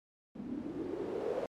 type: noise with low-pass filter sweep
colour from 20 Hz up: blue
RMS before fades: -38 dBFS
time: 0.35-1.46 s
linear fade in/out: 2 ms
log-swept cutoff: 230 to 530 Hz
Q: 4.9
effects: MP3 96 kbps